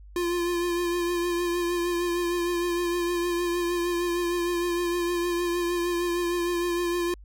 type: tone with vibrato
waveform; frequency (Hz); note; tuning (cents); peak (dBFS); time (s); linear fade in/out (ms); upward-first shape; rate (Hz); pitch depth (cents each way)
square; 347.9; F4; -7; -25; 0.16-7.14; 2; triangle; 6.5; 32
effects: added 50 Hz sine -44 dBFS peak until 7.24 s